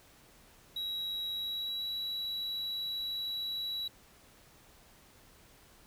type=tone with pitch glide; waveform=triangle; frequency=3868 to 3911 Hz; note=B7 to B7; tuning=-37 to -18 cents; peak=-33 dBFS; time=0.76-3.88 s; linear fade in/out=5 ms; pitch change=+19 cents; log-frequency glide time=1.33-1.88 s; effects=pink hiss -60 dBFS RMS until 5.86 s